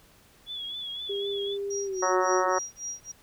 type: tone with vibrato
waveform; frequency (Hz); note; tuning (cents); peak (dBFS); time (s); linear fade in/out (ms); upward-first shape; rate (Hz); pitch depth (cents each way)
sine; 3389; G#7; +34; -33; 0.46-1.58; 50; triangle; 3.9; 70
type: tone with pitch glide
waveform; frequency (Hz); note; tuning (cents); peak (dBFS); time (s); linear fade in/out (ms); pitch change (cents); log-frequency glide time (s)
sine; 400 to 364.7; G4 to F#4; +35 to -25; -29; 1.09-2.49; 10; -160; 1.84-2.02
type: tone with tremolo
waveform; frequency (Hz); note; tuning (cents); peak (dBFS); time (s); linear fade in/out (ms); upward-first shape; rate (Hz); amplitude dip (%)
sine; 5720; F8; +41; -31; 1.7-3.12; 10; sine; 3.6; 100
type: harmonic tone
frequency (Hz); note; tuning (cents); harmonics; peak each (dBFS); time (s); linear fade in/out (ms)
185; F#3; 0; 2 / 3 / 4 / 5 / 6 / 7 / 8 / 9 / 10; -30 / -28 / -32 / -30 / -30 / -30 / -38 / -43 / -37; 2.02-2.59; 10
effects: pink hiss -58 dBFS RMS until 3.22 s